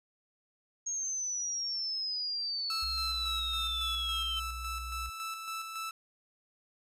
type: exponential sweep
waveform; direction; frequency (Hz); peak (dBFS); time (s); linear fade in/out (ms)
sine; down; 6570 to 3077; -32; 0.86-4.4; 10
type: tone with tremolo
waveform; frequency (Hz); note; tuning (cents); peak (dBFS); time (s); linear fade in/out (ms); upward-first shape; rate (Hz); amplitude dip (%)
sawtooth; 1318.5; E6; 0; -32; 2.7-5.91; 2; square; 3.6; 40
type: tone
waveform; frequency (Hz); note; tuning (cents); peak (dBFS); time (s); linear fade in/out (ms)
sine; 61.8; B1; +2; -39; 2.82-5.1; 10
effects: resampled to 32000 Hz